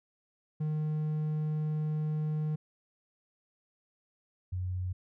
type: tone pair in turn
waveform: triangle / sine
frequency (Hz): 153.5 / 91.44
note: D#3 / F#2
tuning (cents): -23 / -20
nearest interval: major sixth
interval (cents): 897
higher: first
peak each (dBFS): -27 / -31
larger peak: first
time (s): 0.6-2.56 / 4.52-4.93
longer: first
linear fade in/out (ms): 10
effects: none